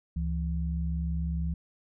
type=tone pair together; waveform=sine; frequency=70.28 / 166.8 Hz; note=C#2 / E3; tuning=+24 / +21 cents; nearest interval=octave + minor third; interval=1497 cents; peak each=-29 / -32 dBFS; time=0.16-1.54 s; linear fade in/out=5 ms; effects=none